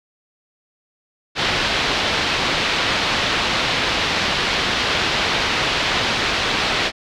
white low-pass noise, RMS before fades -20 dBFS, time 1.35-6.92 s, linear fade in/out 50 ms, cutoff 4100 Hz, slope 24 dB/octave, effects none

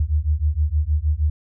sine beating tone pair, 72.7 / 79.1 Hz, D2 / D#2, -17 / +29 cents, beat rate 6.4 Hz, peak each -20 dBFS, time 0-1.3 s, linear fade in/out 5 ms, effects none

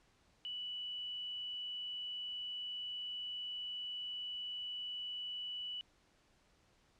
sine tone, 2960 Hz, F#7, in tune, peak -40 dBFS, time 0.45-5.81 s, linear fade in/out 0 ms, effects pink hiss -71 dBFS RMS until 6.99 s + low-pass 7000 Hz 12 dB/octave

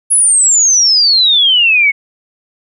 sine exponential sweep, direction down, 10590 to 2172 Hz, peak -6 dBFS, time 0.1-1.92 s, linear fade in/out 20 ms, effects none

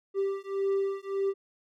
triangle beating tone pair, 391.4 / 393.1 Hz, G4 / G4, -3 / +5 cents, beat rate 1.7 Hz, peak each -28 dBFS, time 0.14-1.34 s, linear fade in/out 50 ms, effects none

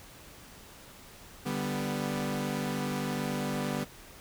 sawtooth chord, G major, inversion second, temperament equal, 146.83 / 196 / 246.9 Hz, D3 / G3 / B3, 0 / 0 / 0 cents, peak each -32 / -31 / -30 dBFS, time 1.45-3.85 s, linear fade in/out 20 ms, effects pink hiss -51 dBFS RMS until 4.2 s

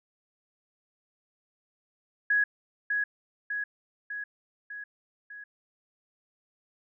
sine tone with echo, 1669 Hz, G#6, 8 cents sharp, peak -21 dBFS, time 2.3-2.44 s, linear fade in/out 5 ms, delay 600 ms, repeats 5, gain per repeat -4 dB, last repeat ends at 5.44 s, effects none

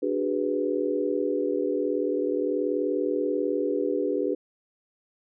sine chord, G# half-diminished seventh, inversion second, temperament equal with one note detuned, 293.7 / 374.9 / 415.3 / 493.9 Hz, D4 / F#4 / G#4 / B4, 0 / +23 / 0 / 0 cents, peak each -29 dBFS, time 0.02-4.35 s, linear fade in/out 10 ms, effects none

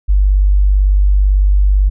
sine tone, 49 Hz, G1, in tune, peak -7 dBFS, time 0.08-1.9 s, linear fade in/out 20 ms, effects none

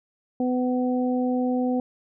harmonic tone, 251 Hz, B3, 28 cents sharp, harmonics 1 / 2 / 3, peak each -22 / -28 / -32 dBFS, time 0.4-1.8 s, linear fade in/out 2 ms, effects none

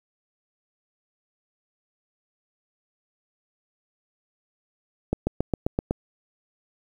accelerating click train, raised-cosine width 2 ms, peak -9 dBFS, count 7, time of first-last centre 5.13-5.909 s, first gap 140 ms, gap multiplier 0.97, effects 8-bit

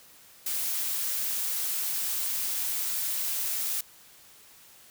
blue noise, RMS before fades -30 dBFS, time 0.46-3.81 s, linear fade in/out 5 ms, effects white hiss -54 dBFS RMS until 4.9 s

